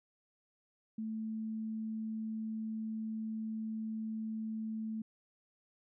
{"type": "tone", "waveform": "sine", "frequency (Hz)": 220, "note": "A3", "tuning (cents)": 0, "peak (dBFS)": -36, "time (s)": [0.98, 5.02], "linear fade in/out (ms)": 5, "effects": []}